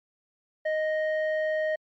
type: tone with low-pass filter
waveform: square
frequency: 622.3 Hz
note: D#5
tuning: in tune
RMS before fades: -27 dBFS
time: 0.65-1.76 s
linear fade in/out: 10 ms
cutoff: 1500 Hz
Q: 3.1
effects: MP3 64 kbps